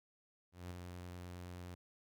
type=tone with ADSR envelope; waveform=sawtooth; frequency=89 Hz; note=F2; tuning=33 cents sharp; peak=-39 dBFS; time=0.52-1.75 s; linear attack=190 ms; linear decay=7 ms; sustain=-4 dB; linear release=10 ms; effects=none

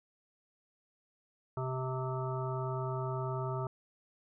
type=harmonic tone; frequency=129.9 Hz; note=C3; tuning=12 cents flat; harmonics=1 / 3 / 5 / 7 / 9 / 10; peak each=-35 / -40 / -42 / -43 / -45 / -45 dBFS; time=1.57-3.67 s; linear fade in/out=2 ms; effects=none

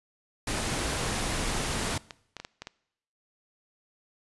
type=noise; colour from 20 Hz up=pink; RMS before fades=-30 dBFS; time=0.47-1.98 s; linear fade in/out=5 ms
type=clicks; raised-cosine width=0.2 ms; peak=-21 dBFS; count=9; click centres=1.393 / 1.482 / 1.729 / 2.108 / 2.367 / 2.4 / 2.449 / 2.62 / 2.671 s
effects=noise-tail reverb RT60 0.8 s tail -22 dB re dry + resampled to 24000 Hz

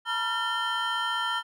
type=tone cluster; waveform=triangle; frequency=890 / 965 / 1375 / 1799 / 3120 Hz; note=A5 / B5 / F6 / A6 / G7; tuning=+20 / -40 / -27 / +38 / -9 cents; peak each=-36 / -31 / -28 / -33 / -31 dBFS; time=0.05-1.43 s; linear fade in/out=50 ms; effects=none

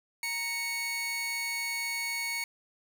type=tone pair together; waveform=sawtooth; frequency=932.6 / 2218 Hz; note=A#5 / C#7; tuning=+1 / 0 cents; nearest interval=octave + minor third; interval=1499 cents; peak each=-38 / -28 dBFS; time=0.23-2.44 s; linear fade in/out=2 ms; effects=none

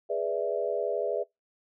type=chord; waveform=sine; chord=E dominant seventh; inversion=first; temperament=equal; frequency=415.3 / 493.9 / 587.3 / 659.3 Hz; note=G#4 / B4 / D5 / E5; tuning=0 / 0 / 0 / 0 cents; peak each=-32 dBFS; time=0.09-1.24 s; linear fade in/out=20 ms; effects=noise-tail reverb RT60 0.2 s tail -26 dB re dry

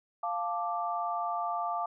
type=chord; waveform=sine; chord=D minor; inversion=first; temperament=equal; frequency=698.5 / 880 / 1174.7 Hz; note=F5 / A5 / D6; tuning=0 / 0 / 0 cents; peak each=-33 / -36 / -34 dBFS; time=0.23-1.86 s; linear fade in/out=5 ms; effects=none

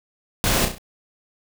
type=noise with echo; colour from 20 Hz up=pink; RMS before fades=-20 dBFS; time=0.44-0.65 s; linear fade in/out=0 ms; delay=33 ms; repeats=4; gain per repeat=-6 dB; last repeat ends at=0.782 s; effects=none

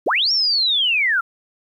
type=linear two-way sweep; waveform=sine; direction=up then down; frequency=185 to 5588 to 1316 Hz; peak=-15 dBFS; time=0.06-1.21 s; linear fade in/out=10 ms; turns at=0.32 s; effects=9-bit

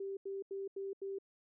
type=tone bursts; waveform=sine; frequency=391.5 Hz; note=G4; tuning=2 cents flat; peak=-38 dBFS; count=5; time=0-1.186 s; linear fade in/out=5 ms; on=170 ms; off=84 ms; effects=none

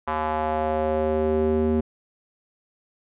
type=tone with band-pass filter sweep; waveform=square; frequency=77.78 Hz; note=D#2; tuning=in tune; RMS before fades=-23 dBFS; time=0.07-1.81 s; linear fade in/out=10 ms; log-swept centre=1000 to 300 Hz; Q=2.5; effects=resampled to 8000 Hz

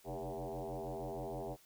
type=tone with frequency modulation; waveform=sine; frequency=135.2 Hz; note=C#3; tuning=43 cents flat; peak=-39 dBFS; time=0.04-1.57 s; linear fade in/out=50 ms; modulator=88 Hz; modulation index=7.8; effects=white hiss -65 dBFS RMS until 1.65 s

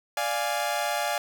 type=chord; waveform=sawtooth; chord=D diminished; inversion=none; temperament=equal; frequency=587.3 / 698.5 / 830.6 Hz; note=D5 / F5 / Ab5; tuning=0 / 0 / 0 cents; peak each=-27 / -26 / -26 dBFS; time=0.17-1.18 s; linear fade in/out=2 ms; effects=none

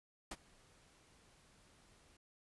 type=noise with ADSR envelope; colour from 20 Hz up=pink; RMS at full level=-43 dBFS; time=0.31-2.17 s; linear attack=5 ms; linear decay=40 ms; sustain=-24 dB; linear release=5 ms; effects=resampled to 24000 Hz

